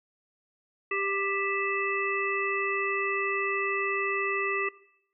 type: harmonic tone with a mistuned harmonic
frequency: 394.6 Hz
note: G4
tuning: 11 cents sharp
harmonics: 1 / 3 / 5 / 7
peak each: -32 / -32 / -32 / -32 dBFS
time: 0.91-4.69 s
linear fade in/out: 5 ms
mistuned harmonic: 7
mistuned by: -87 cents
effects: noise-tail reverb RT60 0.7 s tail -19 dB re dry